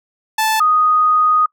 sawtooth / sine tone pair in turn, 876 / 1243.5 Hz, A5 / D#6, -8 / -1 cents, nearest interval tritone, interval 607 cents, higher second, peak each -10 dBFS, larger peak neither, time 0.38-0.6 / 0.6-1.46 s, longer second, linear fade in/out 5 ms, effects noise-tail reverb RT60 0.1 s tail -25 dB re dry

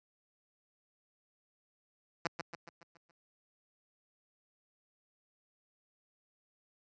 5% pulse tone with echo, 169 Hz, E3, 43 cents sharp, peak -19 dBFS, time 2.25-2.27 s, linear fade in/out 2 ms, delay 140 ms, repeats 6, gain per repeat -6 dB, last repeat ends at 3.11 s, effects high-pass 100 Hz 12 dB/octave + resampled to 16000 Hz

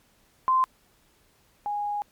sine tone pair in turn, 1039 / 824.7 Hz, C6 / G#5, -12 / -12 cents, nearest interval major third, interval 400 cents, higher first, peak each -18 / -26 dBFS, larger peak first, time 0.48-0.64 / 1.66-2.02 s, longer second, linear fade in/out 0 ms, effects pink hiss -63 dBFS RMS until 2.11 s + MP3 96 kbps

